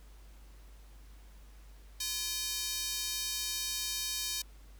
square tone with high-pass filter, 342.8 Hz, F4, 32 cents flat, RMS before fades -36 dBFS, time 2-4.42 s, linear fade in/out 5 ms, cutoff 4400 Hz, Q 1.3, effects added 50 Hz sine -51 dBFS peak until 4.79 s + pink hiss -63 dBFS RMS until 4.79 s

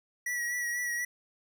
square tone with vibrato, 1929 Hz, B6, 41 cents flat, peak -31 dBFS, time 0.26-1.05 s, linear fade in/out 5 ms, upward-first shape sine, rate 4.1 Hz, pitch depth 29 cents each way, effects none

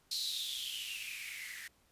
violet noise with band-pass filter sweep, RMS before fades -41 dBFS, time 0.11-1.68 s, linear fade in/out 5 ms, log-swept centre 4300 to 1800 Hz, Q 9.4, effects pink hiss -70 dBFS RMS until 1.91 s + resampled to 32000 Hz

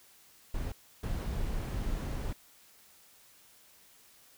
brown noise bursts at uneven times, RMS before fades -34 dBFS, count 2, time 0.54-0.72 / 1.03-2.33 s, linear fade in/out 5 ms, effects white hiss -60 dBFS RMS until 4.37 s

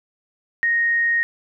sine tone, 1864.7 Hz, A#6, in tune, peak -16 dBFS, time 0.63-1.23 s, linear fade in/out 0 ms, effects none

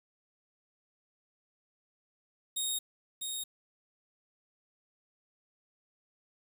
15% pulse tone with echo, 3729 Hz, A#7, in tune, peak -24 dBFS, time 2.56-2.79 s, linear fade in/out 10 ms, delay 650 ms, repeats 1, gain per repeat -4 dB, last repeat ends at 3.44 s, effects 9-bit

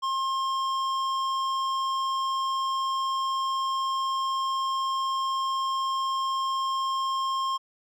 sine tone with hard clipping, 1066 Hz, C6, 32 cents sharp, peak -27 dBFS, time 0.02-7.58 s, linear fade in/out 20 ms, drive 11 dB, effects none

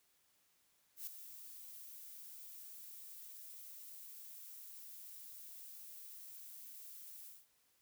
violet noise with ADSR envelope, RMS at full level -43 dBFS, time 0.96-7.47 s, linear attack 110 ms, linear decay 6 ms, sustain -10 dB, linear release 210 ms, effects white hiss -75 dBFS RMS until 7.81 s

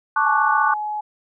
sine chord, D major seventh, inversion second, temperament equal, 880 / 1108.7 / 1174.7 / 1480 Hz, A5 / C#6 / D6 / F#6, 0 / 0 / 0 / 0 cents, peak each -21 dBFS, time 0.16-0.74 s, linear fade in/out 5 ms
sine tone, 845 Hz, G#5, 30 cents sharp, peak -23 dBFS, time 0.25-1.01 s, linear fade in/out 10 ms
effects none

